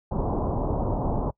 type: low-pass noise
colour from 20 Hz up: pink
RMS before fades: -26 dBFS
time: 0.11-1.31 s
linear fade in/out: 10 ms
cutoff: 1000 Hz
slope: 48 dB/octave
effects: noise-tail reverb RT60 0.1 s tail -25 dB re dry